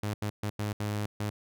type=tone bursts at uneven times; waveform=sawtooth; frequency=104.5 Hz; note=G#2; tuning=11 cents sharp; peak=-26 dBFS; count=6; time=0.03-0.14 / 0.22-0.3 / 0.43-0.5 / 0.59-0.73 / 0.8-1.06 / 1.2-1.3 s; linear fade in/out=5 ms; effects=none